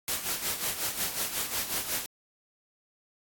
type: noise with tremolo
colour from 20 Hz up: white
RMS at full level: -29 dBFS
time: 0.08-2.06 s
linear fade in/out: 0 ms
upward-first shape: sine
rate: 5.5 Hz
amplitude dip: 65%
effects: AAC 64 kbps